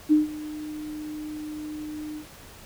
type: tone with ADSR envelope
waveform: sine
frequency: 304.2 Hz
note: D#4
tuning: 39 cents flat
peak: -13 dBFS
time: 0.09-2.26 s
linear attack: 30 ms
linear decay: 150 ms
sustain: -19 dB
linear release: 96 ms
effects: pink hiss -47 dBFS RMS until 2.65 s